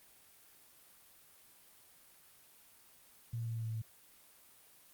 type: tone with pitch steps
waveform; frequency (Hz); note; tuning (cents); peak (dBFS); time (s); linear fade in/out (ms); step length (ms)
sine; 116.54 / 115.73 / 114.94 / 114.14 / 113.35 / 112.57 / 111.79 / 111.02; A#2 / A#2 / A#2 / A#2 / A#2 / A2 / A2 / A2; 0 / -12 / -24 / -36 / -48 / +40 / +28 / +16; -36; 3.33-3.818; 5; 61
effects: white hiss -62 dBFS RMS until 4.93 s + Opus 32 kbps